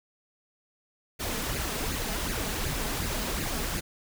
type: noise with flanger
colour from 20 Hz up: pink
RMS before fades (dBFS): -31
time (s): 1.19-3.81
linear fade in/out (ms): 20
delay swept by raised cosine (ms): 0.44 to 4.74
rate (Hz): 2.7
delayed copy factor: +0.6
effects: none